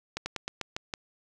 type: slowing click train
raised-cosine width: 0.2 ms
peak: -15 dBFS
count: 7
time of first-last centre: 0.17-0.938 s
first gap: 90 ms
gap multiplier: 1.14
effects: none